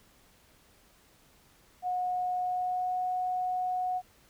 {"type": "tone with pitch glide", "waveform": "sine", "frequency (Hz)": [727, 732.9], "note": ["F#5", "F#5"], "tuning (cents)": [-31, -17], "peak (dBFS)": -28, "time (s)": [1.82, 4.02], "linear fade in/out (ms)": 50, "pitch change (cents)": 14, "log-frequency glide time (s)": [2.41, 3], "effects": ["pink hiss -62 dBFS RMS until 4.29 s"]}